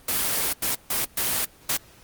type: noise bursts at uneven times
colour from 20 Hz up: white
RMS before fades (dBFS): -24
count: 5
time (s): 0.08-0.53 / 0.62-0.75 / 0.9-1.05 / 1.17-1.45 / 1.69-1.77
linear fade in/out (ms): 5
effects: pink hiss -52 dBFS RMS until 2.03 s + Opus 24 kbps